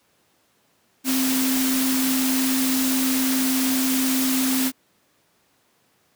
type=tone in noise; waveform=sine; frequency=261.6 Hz; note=C4; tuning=in tune; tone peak=-20 dBFS; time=1.04-4.72 s; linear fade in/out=50 ms; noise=white; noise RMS=-25 dBFS; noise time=1.04-4.72 s; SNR=+2 dB; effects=pink hiss -63 dBFS RMS until 6.15 s + high-pass 150 Hz 12 dB/octave